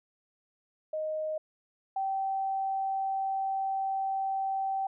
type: tone pair in turn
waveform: sine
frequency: 622.3 / 774.6 Hz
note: D#5 / G5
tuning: 0 / -21 cents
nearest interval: major third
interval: 379 cents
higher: second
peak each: -30 / -28 dBFS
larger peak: second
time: 0.93-1.38 / 1.96-4.87 s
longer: second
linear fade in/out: 5 ms
effects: none